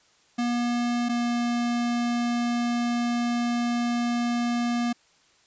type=tone pair in turn; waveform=square; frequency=240 / 238.8 Hz; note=B3 / A#3; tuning=-49 / +42 cents; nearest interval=unison; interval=9 cents; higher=first; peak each=-24 / -24 dBFS; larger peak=neither; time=0.38-1.09 / 1.09-4.93 s; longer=second; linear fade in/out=10 ms; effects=white hiss -61 dBFS RMS until 5.46 s + resampled to 16000 Hz